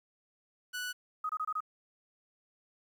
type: tone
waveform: sawtooth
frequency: 1480 Hz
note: F#6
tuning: in tune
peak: -32 dBFS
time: 0.73-0.93 s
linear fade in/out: 20 ms
type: tone bursts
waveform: sine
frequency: 1256 Hz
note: D#6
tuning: 16 cents sharp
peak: -31 dBFS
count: 5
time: 1.24-1.605 s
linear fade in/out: 5 ms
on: 53 ms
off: 25 ms
effects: 11-bit